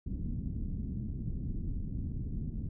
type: low-pass noise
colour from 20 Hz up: pink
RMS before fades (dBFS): -36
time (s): 0.06-2.69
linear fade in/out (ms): 5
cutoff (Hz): 240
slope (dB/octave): 24
effects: none